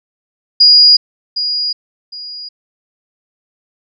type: tone with echo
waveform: sine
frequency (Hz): 4880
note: D#8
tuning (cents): -34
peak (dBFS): -3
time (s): 0.6-0.97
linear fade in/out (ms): 10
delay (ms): 760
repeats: 2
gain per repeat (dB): -11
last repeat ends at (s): 2.49
effects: none